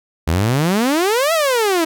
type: exponential two-way sweep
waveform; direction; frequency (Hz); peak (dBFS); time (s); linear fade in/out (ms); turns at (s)
sawtooth; up then down; 75.1 to 676 to 314.4; -10; 0.27-1.85; 10; 1.33
effects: none